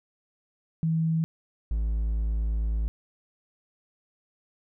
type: tone pair in turn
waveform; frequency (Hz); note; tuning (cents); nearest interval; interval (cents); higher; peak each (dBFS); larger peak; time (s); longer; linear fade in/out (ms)
sine / triangle; 161.8 / 54.59; E3 / A1; -32 / -13; octave + perfect fifth; 1881; first; -22; neither; 0.83-1.24 / 1.71-2.88; second; 0
effects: none